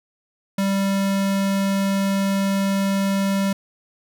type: tone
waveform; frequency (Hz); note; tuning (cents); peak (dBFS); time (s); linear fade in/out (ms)
square; 196; G3; 0; -19; 0.58-3.53; 5
effects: none